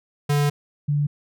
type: tone pair in turn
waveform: square / sine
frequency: 145.2 / 145.86 Hz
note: D3 / D3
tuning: -19 / -12 cents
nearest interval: unison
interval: 7 cents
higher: second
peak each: -18 / -18 dBFS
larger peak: neither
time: 0.29-0.5 / 0.88-1.07 s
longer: first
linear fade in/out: 10 ms
effects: none